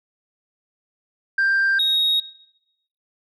sine tone pair in turn, 1582 / 3763 Hz, G6 / A#7, +15 / +16 cents, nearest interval octave + minor third, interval 1501 cents, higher second, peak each -14 dBFS, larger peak neither, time 1.38-1.79 / 1.79-2.2 s, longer neither, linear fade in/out 5 ms, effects noise-tail reverb RT60 0.8 s tail -18 dB re dry + tanh soft clip ceiling -14 dBFS

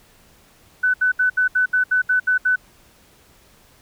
sine tone bursts, 1500 Hz, F#6, 23 cents sharp, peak -14 dBFS, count 10, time 0.83-2.56 s, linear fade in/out 10 ms, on 110 ms, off 70 ms, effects pink hiss -53 dBFS RMS until 3.81 s

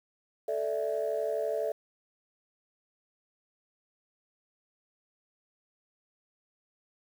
sine chord, A suspended fourth, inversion none, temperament equal, 440 / 587.3 / 659.3 Hz, A4 / D5 / E5, 0 / 0 / 0 cents, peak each -32 dBFS, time 0.48-1.72 s, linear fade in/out 5 ms, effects tanh soft clip ceiling -21 dBFS + 9-bit

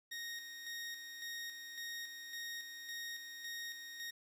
20% pulse tone with tremolo, 1864.7 Hz, A#6, in tune, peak -37 dBFS, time 0.11-4.11 s, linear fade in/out 10 ms, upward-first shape square, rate 1.8 Hz, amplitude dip 45%, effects resampled to 32000 Hz + 11-bit

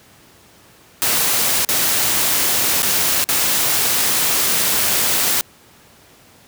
white noise with dropouts, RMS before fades -17 dBFS, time 1.02-5.41 s, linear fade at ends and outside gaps 0 ms, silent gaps 1.648-1.689 / 2.821-2.83 / 3.241-3.289 s, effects pink hiss -48 dBFS RMS until 6.47 s + high-pass 80 Hz 12 dB/octave

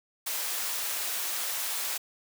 white high-pass noise, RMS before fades -32 dBFS, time 0.26-1.98 s, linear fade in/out 10 ms, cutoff 570 Hz, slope 12 dB/octave, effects none

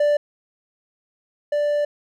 triangle tone pair in turn, 587.3 / 587.3 Hz, D5 / D5, 0 / 0 cents, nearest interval unison, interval 0 cents, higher neither, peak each -13 / -16 dBFS, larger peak first, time 0-0.17 / 1.52-1.85 s, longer second, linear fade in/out 5 ms, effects none

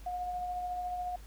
sine tone with tremolo, 720 Hz, F#5, 47 cents flat, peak -32 dBFS, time 0.06-1.16 s, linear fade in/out 5 ms, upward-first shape triangle, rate 14 Hz, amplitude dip 35%, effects added 50 Hz sine -47 dBFS peak until 1.26 s + pink hiss -58 dBFS RMS until 1.26 s

